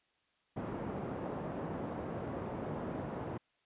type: band-pass noise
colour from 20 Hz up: pink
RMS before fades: -40 dBFS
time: 0.56-3.38 s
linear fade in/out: 10 ms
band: 130 to 790 Hz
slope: 12 dB/octave
effects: white hiss -75 dBFS RMS until 3.65 s + resampled to 8000 Hz